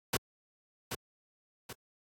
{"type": "noise with echo", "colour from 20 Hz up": "pink", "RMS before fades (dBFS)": -29, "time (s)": [0.13, 0.17], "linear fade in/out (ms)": 5, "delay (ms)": 780, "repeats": 2, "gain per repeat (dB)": -7, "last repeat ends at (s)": 1.73, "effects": ["high-pass 80 Hz 12 dB/octave", "AAC 64 kbps"]}